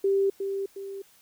sine tone with echo, 392.6 Hz, G4, 3 cents sharp, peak -20 dBFS, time 0.04-0.3 s, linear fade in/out 5 ms, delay 360 ms, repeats 2, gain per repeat -7 dB, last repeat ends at 1.02 s, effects white hiss -59 dBFS RMS until 1.21 s

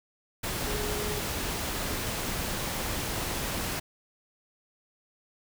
sine tone in noise, 418 Hz, G#4, 11 cents sharp, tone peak -35 dBFS, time 0.66-1.2 s, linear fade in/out 10 ms, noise pink, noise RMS -32 dBFS, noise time 0.43-3.8 s, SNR -6 dB, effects none

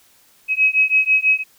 sine beating tone pair, 2546 / 2552.1 Hz, D#7 / D#7, +39 / +43 cents, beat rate 6.1 Hz, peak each -16 dBFS, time 0.48-1.44 s, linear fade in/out 50 ms, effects white hiss -54 dBFS RMS until 1.58 s

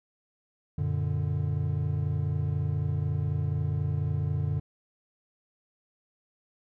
triangle chord, Gb augmented, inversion none, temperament equal, 92.5 / 116.54 / 146.83 Hz, Gb2 / Bb2 / D3, 0 / 0 / 0 cents, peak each -28 / -31 / -27 dBFS, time 0.78-4.6 s, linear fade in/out 5 ms, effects none

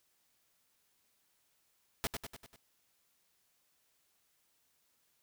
pink noise with echo, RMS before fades -34 dBFS, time 2.04-2.07 s, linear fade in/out 0 ms, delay 98 ms, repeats 5, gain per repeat -5 dB, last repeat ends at 2.56 s, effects white hiss -75 dBFS RMS until 5.22 s

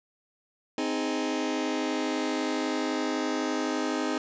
sawtooth chord, Ab major, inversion first, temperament just, 259.6 / 311.5 / 415.3 Hz, C4 / Eb4 / Ab4, -13 / +2 / 0 cents, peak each -27 / -26 / -30 dBFS, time 0.78-4.18 s, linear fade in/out 2 ms, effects resampled to 16000 Hz + 10-bit

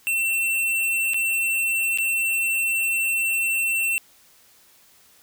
square tone with dropouts, 2698 Hz, E7, 40 cents sharp, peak -21 dBFS, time 0.07-3.98 s, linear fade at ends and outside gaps 0 ms, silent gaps 1.135-1.143 / 1.975-1.985 s, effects white hiss -55 dBFS RMS until 5.22 s

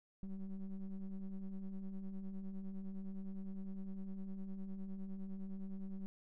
triangle ring-modulated tone, 94.3 Hz, F#2, 33 cents sharp, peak -36 dBFS, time 0.23-6.06 s, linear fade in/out 0 ms, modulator 99.2 Hz, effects none

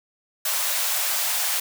white high-pass noise, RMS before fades -24 dBFS, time 0.45-1.6 s, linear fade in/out 5 ms, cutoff 560 Hz, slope 48 dB/octave, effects none

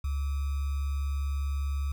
sine tone with sample-and-hold, 70 Hz, C#2, 18 cents sharp, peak -27 dBFS, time 0.04-1.92 s, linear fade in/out 5 ms, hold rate 1225 Hz, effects none

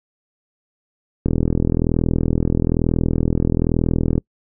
click train, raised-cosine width 3 ms, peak -4 dBFS, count 121, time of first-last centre 1.26-4.18 s, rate 41.1 Hz, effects noise-tail reverb RT60 0.1 s tail -26 dB re dry

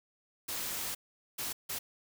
white noise bursts at uneven times, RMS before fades -37 dBFS, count 3, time 0.48-0.95 / 1.38-1.53 / 1.69-1.79 s, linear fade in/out 10 ms, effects none

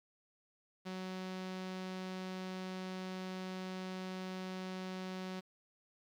sawtooth tone with low-pass filter, 186.2 Hz, F#3, 11 cents sharp, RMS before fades -43 dBFS, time 0.85-5.41 s, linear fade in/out 20 ms, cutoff 4700 Hz, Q 1.3, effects 11-bit

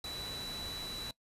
sine tone in noise, 3951 Hz, B7, in tune, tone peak -40 dBFS, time 0.04-1.11 s, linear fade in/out 2 ms, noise pink, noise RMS -45 dBFS, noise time 0.04-1.11 s, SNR +2 dB, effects noise-tail reverb RT60 0.1 s tail -20 dB re dry + resampled to 32000 Hz

